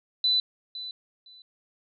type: tone with echo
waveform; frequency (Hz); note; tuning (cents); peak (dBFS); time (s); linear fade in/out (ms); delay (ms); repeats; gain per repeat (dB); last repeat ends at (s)
sine; 3995; B7; +19; -20; 0.24-0.4; 2; 510; 2; -14; 1.42
effects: none